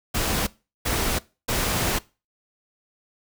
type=noise bursts at uneven times; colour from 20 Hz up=pink; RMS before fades=-24 dBFS; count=3; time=0.14-0.47 / 0.85-1.19 / 1.48-1.99 s; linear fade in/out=10 ms; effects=noise-tail reverb RT60 0.3 s tail -21 dB re dry